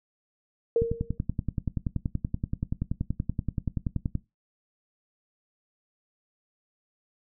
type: tone with exponential decay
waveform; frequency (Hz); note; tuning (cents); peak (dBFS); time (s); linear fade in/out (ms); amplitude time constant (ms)
sine; 462.9; A#4; -12; -17; 0.76-1.18; 2; 90
type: click train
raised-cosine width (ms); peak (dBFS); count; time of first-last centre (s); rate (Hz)
5; -15; 36; 0.82-4.153; 10.5
effects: noise-tail reverb RT60 0.2 s tail -18 dB re dry